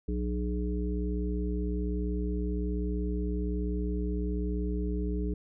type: harmonic tone with a mistuned harmonic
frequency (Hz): 60.6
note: B1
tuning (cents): -32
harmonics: 1 / 3 / 5 / 7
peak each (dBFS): -30 / -35 / -37 / -38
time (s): 0.08-5.34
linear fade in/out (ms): 5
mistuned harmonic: 7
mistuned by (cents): -23
effects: none